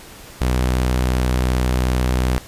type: tone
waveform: sawtooth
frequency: 62.7 Hz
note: B1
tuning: 27 cents sharp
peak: -12 dBFS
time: 0.41-2.38 s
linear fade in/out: 0 ms
effects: pink hiss -40 dBFS RMS until 2.47 s + resampled to 32000 Hz